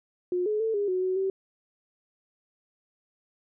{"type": "tone with pitch steps", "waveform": "sine", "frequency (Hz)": [359, 425, 445.5, 407, 368.7, 372.2, 384.3], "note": ["F4", "G#4", "A4", "G#4", "F#4", "F#4", "G4"], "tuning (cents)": [48, 40, 22, -35, -6, 10, -34], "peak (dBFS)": -24, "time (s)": [0.32, 1.3], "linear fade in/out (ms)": 2, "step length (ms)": 140, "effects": []}